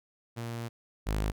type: tone pair in turn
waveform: sawtooth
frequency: 116.8 / 52.28 Hz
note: A#2 / G#1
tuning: +4 / +12 cents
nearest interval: octave + major second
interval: 1392 cents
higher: first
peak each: -31 / -24 dBFS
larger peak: second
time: 0.36-0.69 / 1.06-1.32 s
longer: first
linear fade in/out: 20 ms
effects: none